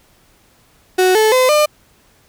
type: tone with pitch steps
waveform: 35% pulse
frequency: 370 / 435 / 511.3 / 601.1 Hz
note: F#4 / A4 / C5 / D5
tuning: 0 / -20 / -40 / +40 cents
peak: -8 dBFS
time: 0.98-1.66 s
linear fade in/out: 10 ms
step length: 170 ms
effects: pink hiss -53 dBFS RMS until 2.28 s